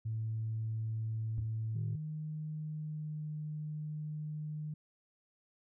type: tone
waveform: sine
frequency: 111 Hz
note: A2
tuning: 16 cents sharp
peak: -33 dBFS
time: 0.05-1.96 s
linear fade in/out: 10 ms
type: tone with exponential decay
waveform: sine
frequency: 80.7 Hz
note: E2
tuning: 36 cents flat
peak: -31 dBFS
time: 1.38-1.5 s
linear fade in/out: 0 ms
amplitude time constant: 26 ms
type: tone with pitch glide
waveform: sine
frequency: 154.1 to 152.24 Hz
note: D#3 to D#3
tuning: -16 to -37 cents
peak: -37 dBFS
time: 1.75-4.74 s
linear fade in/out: 5 ms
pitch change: -21 cents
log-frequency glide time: 2.57-3.31 s
effects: tanh soft clip ceiling -28 dBFS